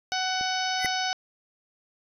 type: harmonic tone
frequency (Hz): 747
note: F#5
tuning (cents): +16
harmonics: 1 / 2 / 3 / 4 / 5 / 6 / 7 / 8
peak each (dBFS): -29 / -32 / -37 / -35 / -36 / -37 / -35 / -38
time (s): 0.12-1.13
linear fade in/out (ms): 0
type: clicks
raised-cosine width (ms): 2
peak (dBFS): -28 / -23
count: 2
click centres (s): 0.411 / 0.847
type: tone with exponential growth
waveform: square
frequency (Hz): 2010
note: B6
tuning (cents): +30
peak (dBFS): -22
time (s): 0.76-0.86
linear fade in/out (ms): 0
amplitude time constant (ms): 20
effects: resampled to 32000 Hz